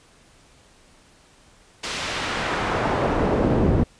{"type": "noise with band-pass filter sweep", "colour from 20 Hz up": "brown", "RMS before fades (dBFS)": -22, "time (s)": [1.83, 3.84], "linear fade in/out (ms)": 10, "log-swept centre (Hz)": [4900, 240], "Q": 0.74, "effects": ["pink hiss -54 dBFS RMS until 3.99 s", "resampled to 22050 Hz"]}